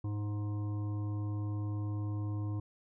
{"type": "harmonic tone with a mistuned harmonic", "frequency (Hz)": 103.83, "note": "G#2", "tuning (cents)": 0, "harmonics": [1, 3, 5, 7, 9, 10], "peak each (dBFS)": [-33, -42, -56, -58, -58, -55], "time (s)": [0.04, 2.6], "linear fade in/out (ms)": 5, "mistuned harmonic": 10, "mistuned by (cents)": 32, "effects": []}